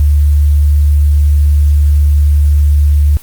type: tone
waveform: sine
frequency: 73.2 Hz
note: D2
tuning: 5 cents flat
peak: -5 dBFS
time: 0-3.17 s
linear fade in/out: 0 ms
effects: white hiss -37 dBFS RMS until 3.22 s + Opus 24 kbps